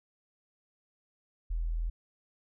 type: tone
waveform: sine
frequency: 41.2 Hz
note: E1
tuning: in tune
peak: -29 dBFS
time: 1.5-1.9 s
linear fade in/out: 10 ms
effects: none